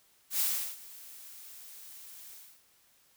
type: noise with ADSR envelope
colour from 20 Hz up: blue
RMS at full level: -28 dBFS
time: 0.3-2.63 s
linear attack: 99 ms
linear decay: 360 ms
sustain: -21 dB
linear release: 300 ms
effects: white hiss -66 dBFS RMS until 3.16 s